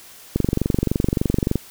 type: click train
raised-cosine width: 3 ms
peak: -5 dBFS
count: 29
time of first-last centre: 0.36-1.557 s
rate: 23.4 Hz
effects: white hiss -44 dBFS RMS until 1.7 s